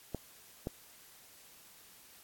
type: clicks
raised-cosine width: 2 ms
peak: -22 dBFS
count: 2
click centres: 0.147 / 0.671 s
effects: white hiss -58 dBFS RMS until 2.23 s + AAC 64 kbps